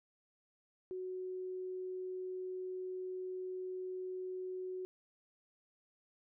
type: tone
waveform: sine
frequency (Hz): 370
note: F#4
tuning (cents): 0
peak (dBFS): -39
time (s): 0.91-4.85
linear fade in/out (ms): 0
effects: none